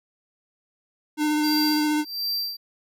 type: tone with vibrato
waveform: square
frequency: 302.2 Hz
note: D4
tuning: 50 cents sharp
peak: -21 dBFS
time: 1.17-2.05 s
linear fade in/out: 50 ms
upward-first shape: triangle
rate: 15 Hz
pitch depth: 15 cents each way
type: tone with tremolo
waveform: square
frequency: 4699 Hz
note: D8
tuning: in tune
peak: -24 dBFS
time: 1.43-2.57 s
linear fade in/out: 10 ms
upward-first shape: sine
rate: 1.4 Hz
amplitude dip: 100%
effects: none